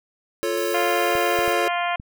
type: chord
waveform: square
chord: F augmented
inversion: none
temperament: equal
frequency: 349.2 / 440 / 554.4 Hz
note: F4 / A4 / C#5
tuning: 0 / 0 / 0 cents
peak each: -27 dBFS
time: 0.43-1.68 s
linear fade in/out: 0 ms
type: noise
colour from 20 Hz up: violet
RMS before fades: -36 dBFS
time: 0.57-1.53 s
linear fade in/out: 2 ms
type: harmonic tone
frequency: 349.2 Hz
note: F4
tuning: in tune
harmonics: 2 / 3 / 4 / 5 / 6 / 7 / 8 / 9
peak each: -24 / -28 / -31 / -32 / -32 / -32 / -38 / -36 dBFS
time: 0.74-1.96 s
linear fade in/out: 5 ms
type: clicks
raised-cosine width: 5 ms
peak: -25 dBFS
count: 4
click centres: 1.153 / 1.389 / 1.479 / 1.999 s
effects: none